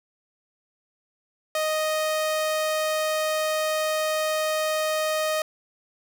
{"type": "tone", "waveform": "sawtooth", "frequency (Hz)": 622.3, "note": "D#5", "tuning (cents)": 0, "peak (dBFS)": -19, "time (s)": [1.55, 5.42], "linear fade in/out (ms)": 2, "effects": []}